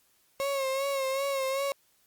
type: tone with vibrato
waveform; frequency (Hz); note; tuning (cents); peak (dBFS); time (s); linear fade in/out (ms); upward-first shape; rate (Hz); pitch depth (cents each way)
35% pulse; 543; C#5; -36; -26; 0.4-1.72; 0; sine; 2.6; 49
effects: white hiss -67 dBFS RMS until 2.06 s + Opus 48 kbps